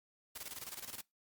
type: noise with tremolo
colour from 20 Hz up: white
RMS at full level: -44 dBFS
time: 0.35-1.02 s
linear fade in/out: 10 ms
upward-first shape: square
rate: 19 Hz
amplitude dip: 70%
effects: noise-tail reverb RT60 0.2 s tail -24 dB re dry + Opus 48 kbps